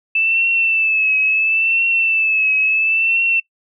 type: tone with vibrato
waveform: sine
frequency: 2637 Hz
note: E7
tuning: in tune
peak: -13 dBFS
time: 0.15-3.4 s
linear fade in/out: 5 ms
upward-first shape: triangle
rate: 0.73 Hz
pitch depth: 59 cents each way
effects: noise-tail reverb RT60 0.1 s tail -22 dB re dry